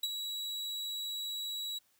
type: tone with ADSR envelope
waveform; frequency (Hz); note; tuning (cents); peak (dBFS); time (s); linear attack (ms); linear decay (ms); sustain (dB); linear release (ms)
40% pulse; 3895; B7; -25; -28; 0.03-1.79; 5; 40; -7; 13
effects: white hiss -71 dBFS RMS until 1.99 s